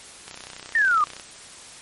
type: click train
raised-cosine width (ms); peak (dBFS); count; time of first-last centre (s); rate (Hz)
0.2; -20; 30; 0.28-1.198; 31.6
type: exponential sweep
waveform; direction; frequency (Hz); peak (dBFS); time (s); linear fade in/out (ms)
sine; down; 1864.7 to 1174.7; -16; 0.75-1.04; 2
effects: white hiss -43 dBFS RMS until 1.81 s + MP3 48 kbps